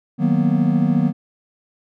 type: chord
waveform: triangle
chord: B major seventh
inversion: first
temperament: equal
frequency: 155.56 / 185 / 233.1 / 246.9 Hz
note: D#3 / F#3 / A#3 / B3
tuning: 0 / 0 / 0 / 0 cents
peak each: -18 dBFS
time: 0.18-1.13 s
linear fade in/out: 50 ms
effects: none